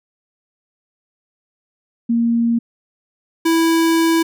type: tone pair in turn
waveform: sine / square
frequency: 233.1 / 328.9 Hz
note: A#3 / E4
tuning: 0 / -4 cents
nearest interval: tritone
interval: 596 cents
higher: second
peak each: -13 dBFS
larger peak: neither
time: 2.09-2.59 / 3.45-4.23 s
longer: second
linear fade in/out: 10 ms
effects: none